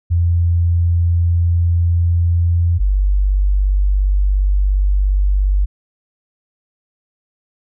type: tone pair in turn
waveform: sine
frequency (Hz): 85.6 / 48.59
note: F2 / G1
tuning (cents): -34 / -15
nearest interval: minor seventh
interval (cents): 981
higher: first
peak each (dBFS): -11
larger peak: neither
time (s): 0.1-2.79 / 2.79-5.66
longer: second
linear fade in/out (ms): 20
effects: none